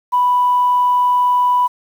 sine tone, 987.8 Hz, B5, in tune, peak -10 dBFS, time 0.12-1.68 s, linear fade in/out 20 ms, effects tanh soft clip ceiling -6 dBFS + 7-bit

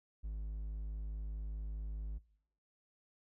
triangle tone, 52.4 Hz, G#1, 16 cents sharp, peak -36 dBFS, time 0.23-2.19 s, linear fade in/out 20 ms, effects noise-tail reverb RT60 0.7 s tail -22 dB re dry

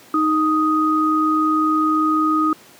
sine tone pair together, 311.1 / 1247.4 Hz, D#4 / D#6, 0 / +4 cents, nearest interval 2 octaves, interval 2404 cents, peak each -17 dBFS, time 0.14-2.53 s, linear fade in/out 2 ms, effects pink hiss -46 dBFS RMS until 2.79 s + high-pass 200 Hz 12 dB/octave

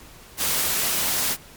white noise, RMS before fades -23 dBFS, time 0.37-1.37 s, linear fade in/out 50 ms, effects pink hiss -46 dBFS RMS until 1.56 s + MP3 96 kbps

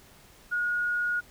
sine tone, 1443 Hz, F#6, 44 cents flat, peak -25 dBFS, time 0.51-1.21 s, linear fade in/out 20 ms, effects pink hiss -55 dBFS RMS until 1.3 s

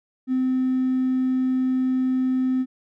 triangle tone with hard clipping, 257.9 Hz, C4, 25 cents flat, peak -19 dBFS, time 0.27-2.66 s, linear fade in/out 50 ms, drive 3 dB, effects none

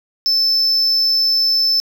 sine tone, 5274 Hz, E8, in tune, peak -10 dBFS, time 0.26-1.8 s, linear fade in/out 0 ms, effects tanh soft clip ceiling -11 dBFS + 7-bit

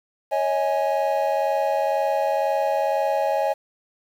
triangle chord, C# suspended second, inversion none, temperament equal with one note detuned, 554.4 / 636.4 / 830.6 Hz, C#5 / D#5 / G#5, 0 / +39 / 0 cents, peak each -22 dBFS, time 0.31-3.54 s, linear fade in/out 20 ms, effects 8-bit

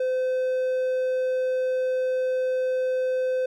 triangle tone, 513 Hz, C5, 34 cents flat, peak -20 dBFS, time 0-3.46 s, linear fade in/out 5 ms, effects none

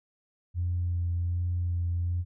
sine tone with vibrato, 87.31 Hz, F2, in tune, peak -25 dBFS, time 0.54-2.25 s, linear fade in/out 50 ms, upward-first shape sine, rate 1.3 Hz, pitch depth 17 cents each way, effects tanh soft clip ceiling -21 dBFS

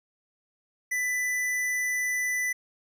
sine tone with tanh clipping, 1991 Hz, B6, 14 cents sharp, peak -27 dBFS, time 0.91-2.53 s, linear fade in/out 10 ms, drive 18 dB, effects none

